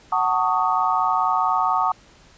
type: chord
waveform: sine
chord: D# half-diminished seventh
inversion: first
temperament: just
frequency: 746.7 / 896 / 1120.1 / 1244.5 Hz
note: F#5 / A5 / C#6 / D#6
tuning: +16 / +31 / +18 / 0 cents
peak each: -23 dBFS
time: 0.12-1.92 s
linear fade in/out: 5 ms
effects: pink hiss -51 dBFS RMS until 2.37 s + resampled to 16000 Hz